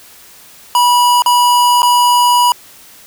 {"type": "tone with dropouts", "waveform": "square", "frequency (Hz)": 975, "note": "B5", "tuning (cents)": -23, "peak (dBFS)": -8, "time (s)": [0.75, 2.52], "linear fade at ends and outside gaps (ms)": 1, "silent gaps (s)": [[1.221, 1.261], [1.82, 1.83]], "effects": ["white hiss -40 dBFS RMS until 3.06 s"]}